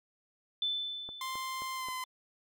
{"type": "tone with exponential decay", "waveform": "sine", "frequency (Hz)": 3520, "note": "A7", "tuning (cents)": 0, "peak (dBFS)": -28, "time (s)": [0.62, 2.05], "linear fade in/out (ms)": 2, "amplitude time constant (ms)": 310}
{"type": "click train", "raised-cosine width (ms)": 1, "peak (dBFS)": -33, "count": 4, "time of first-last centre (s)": [1.09, 1.886], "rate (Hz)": 3.77}
{"type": "tone with pitch glide", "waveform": "sawtooth", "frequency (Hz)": [1046.5, 1025.6], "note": ["C6", "C6"], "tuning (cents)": [0, -35], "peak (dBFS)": -32, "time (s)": [1.21, 2.04], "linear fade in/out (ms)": 2, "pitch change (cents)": -35, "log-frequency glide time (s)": [1.75, 1.88]}
{"effects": []}